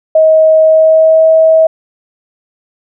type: tone with pitch glide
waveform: sine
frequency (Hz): 633 to 641.8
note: D#5 to E5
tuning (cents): +30 to -46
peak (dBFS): -3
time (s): 0.15-1.67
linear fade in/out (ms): 5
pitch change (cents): +24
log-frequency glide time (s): 0.62-1.27
effects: none